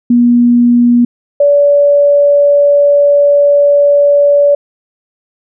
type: tone pair in turn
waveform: sine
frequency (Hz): 240.5 / 574.3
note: B3 / D5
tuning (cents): -46 / -39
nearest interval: octave + minor third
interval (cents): 1507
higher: second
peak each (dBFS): -4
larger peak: neither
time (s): 0.1-1.05 / 1.4-4.55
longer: second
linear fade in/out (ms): 5
effects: none